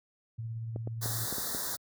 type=tone with tremolo; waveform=sine; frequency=113.7 Hz; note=A#2; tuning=43 cents flat; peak=-33 dBFS; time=0.38-1.26 s; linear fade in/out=10 ms; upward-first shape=triangle; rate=17 Hz; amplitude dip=30%
type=clicks; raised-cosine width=2 ms; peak=-25 dBFS; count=6; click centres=0.761 / 0.874 / 1.059 / 1.326 / 1.383 / 1.548 s
type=band-stop noise; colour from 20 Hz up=white; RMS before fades=-35 dBFS; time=1.01-1.77 s; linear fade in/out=20 ms; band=1900 to 3600 Hz; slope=96 dB/octave
effects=high-pass 60 Hz 12 dB/octave